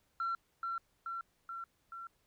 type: tone with echo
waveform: sine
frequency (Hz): 1358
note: F6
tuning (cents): -49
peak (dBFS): -31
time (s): 0.2-0.35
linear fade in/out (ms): 2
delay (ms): 430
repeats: 4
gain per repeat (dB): -3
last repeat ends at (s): 2.07
effects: tanh soft clip ceiling -30 dBFS + pink hiss -75 dBFS RMS until 2.26 s